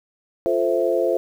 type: chord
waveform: sine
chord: F major seventh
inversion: none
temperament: equal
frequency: 349.2 / 440 / 523.3 / 659.3 Hz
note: F4 / A4 / C5 / E5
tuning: 0 / 0 / 0 / 0 cents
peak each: -23 / -24 / -21 / -24 dBFS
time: 0.46-1.17 s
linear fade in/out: 0 ms
effects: 8-bit